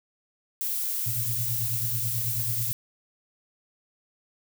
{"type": "noise", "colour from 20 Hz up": "violet", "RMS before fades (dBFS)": -29, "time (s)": [0.61, 2.73], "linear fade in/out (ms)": 0}
{"type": "tone with tremolo", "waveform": "sine", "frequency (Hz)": 116.54, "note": "A#2", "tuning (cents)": 0, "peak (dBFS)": -27, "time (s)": [1.06, 2.72], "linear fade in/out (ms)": 5, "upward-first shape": "triangle", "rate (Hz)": 9.2, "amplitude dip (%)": 90}
{"effects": []}